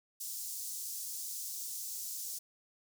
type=high-pass noise; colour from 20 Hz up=pink; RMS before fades=-41 dBFS; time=0.2-2.39 s; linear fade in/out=10 ms; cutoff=5700 Hz; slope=24 dB/octave; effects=none